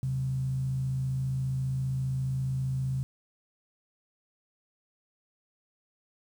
sine tone with frequency modulation, 132 Hz, C3, 16 cents sharp, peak -27 dBFS, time 0.03-3.03 s, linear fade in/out 0 ms, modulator 54.9 Hz, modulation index 0.31, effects 9-bit

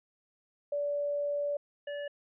sine / square tone pair in turn, 578 / 578 Hz, D5 / D5, -28 / -28 cents, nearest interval unison, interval 0 cents, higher neither, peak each -29 / -36 dBFS, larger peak first, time 0.72-1.57 / 1.87-2.08 s, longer first, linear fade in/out 5 ms, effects resampled to 8000 Hz

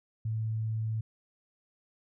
sine tone, 110.5 Hz, A2, 8 cents sharp, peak -29 dBFS, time 0.25-1.01 s, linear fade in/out 5 ms, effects none

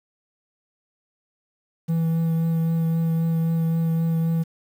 triangle tone with vibrato, 164.1 Hz, E3, 8 cents flat, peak -17 dBFS, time 1.88-4.44 s, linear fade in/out 20 ms, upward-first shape triangle, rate 3.8 Hz, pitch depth 13 cents each way, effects 8-bit

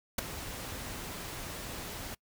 pink noise with ADSR envelope, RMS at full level -26 dBFS, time 0.18-2.15 s, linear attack 7 ms, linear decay 9 ms, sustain -15 dB, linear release 10 ms, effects noise-tail reverb RT60 0.1 s tail -25 dB re dry

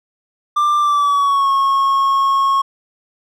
triangle tone with pitch glide, 1185 to 1092.9 Hz, D6 to C#6, +15 to -25 cents, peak -10 dBFS, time 0.56-2.62 s, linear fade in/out 10 ms, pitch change -140 cents, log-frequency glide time 0.79-1.51 s, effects none

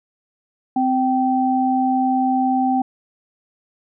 sine tone pair together, 258.4 / 776 Hz, C4 / G5, -21 / -18 cents, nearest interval octave + perfect fifth, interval 1903 cents, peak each -18 dBFS, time 0.76-2.82 s, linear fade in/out 5 ms, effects none

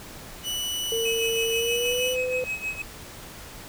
sawtooth tone, 2961 Hz, F#7, 1 cent sharp, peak -24 dBFS, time 0.43-2.17 s, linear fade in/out 50 ms
sine tone with pitch glide, 456 to 506 Hz, A#4 to B4, -38 to +42 cents, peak -25 dBFS, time 0.92-2.44 s, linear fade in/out 0 ms, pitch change +180 cents, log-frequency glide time 1.53-2.1 s
triangle tone with tremolo, 2553 Hz, D#7, 44 cents sharp, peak -24 dBFS, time 1.05-2.82 s, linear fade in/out 5 ms, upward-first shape sine, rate 6.3 Hz, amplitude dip 80%
effects pink hiss -42 dBFS RMS until 3.68 s

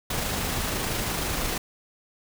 pink noise with amplitude modulation, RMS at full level -27 dBFS, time 0.1-1.58 s, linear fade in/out 5 ms, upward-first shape sine, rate 26 Hz, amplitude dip 25%, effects none

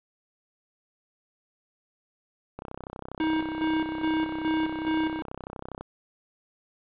click train, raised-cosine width 1 ms, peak -23 dBFS, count 105, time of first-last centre 2.59-5.81 s, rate 32.3 Hz
square tone with tremolo, 316.4 Hz, D#4, 29 cents sharp, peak -24 dBFS, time 3.2-5.22 s, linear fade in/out 2 ms, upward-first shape square, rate 2.4 Hz, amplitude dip 55%
effects resampled to 8000 Hz + 8-bit

